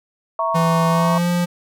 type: chord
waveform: sine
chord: A# diminished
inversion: second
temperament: equal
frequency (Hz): 659.3 / 932.3 / 1108.7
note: E5 / A#5 / C#6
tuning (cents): 0 / 0 / 0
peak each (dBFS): -22 / -23 / -21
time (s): 0.39-1.18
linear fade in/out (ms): 2
type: tone with pitch glide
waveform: square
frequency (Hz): 166.3 to 175.28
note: E3 to F3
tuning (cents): +16 to +7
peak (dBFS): -17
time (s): 0.54-1.46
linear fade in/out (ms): 20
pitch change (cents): +91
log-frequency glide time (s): 0.88-1.29
effects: none